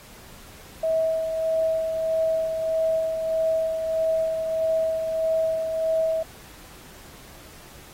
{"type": "tone with tremolo", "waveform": "sine", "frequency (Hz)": 645, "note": "E5", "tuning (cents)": -38, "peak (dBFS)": -19, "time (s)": [0.83, 6.23], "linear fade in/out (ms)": 5, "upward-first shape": "sine", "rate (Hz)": 1.6, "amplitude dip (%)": 45, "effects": ["pink hiss -47 dBFS RMS until 7.93 s", "AAC 48 kbps"]}